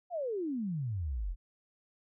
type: exponential sweep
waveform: sine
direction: down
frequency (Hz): 740 to 38.63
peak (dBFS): -32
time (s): 0.1-1.36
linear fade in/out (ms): 50
effects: none